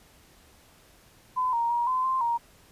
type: tone with pitch steps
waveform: sine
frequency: 1014 / 934 / 950 / 1025 / 1045 / 938 Hz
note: B5 / A#5 / A#5 / C6 / C6 / A#5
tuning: +45 / +3 / +33 / -36 / -2 / +11 cents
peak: -23 dBFS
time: 1.36-2.38 s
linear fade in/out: 20 ms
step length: 170 ms
effects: pink hiss -57 dBFS RMS until 2.71 s + resampled to 32000 Hz